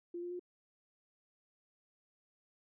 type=tone with pitch steps; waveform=sine; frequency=346.9 / 351.7 / 356.7 Hz; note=F4 / F4 / F4; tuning=-12 / +12 / +37 cents; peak=-39 dBFS; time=0.14-0.395 s; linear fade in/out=5 ms; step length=85 ms; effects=none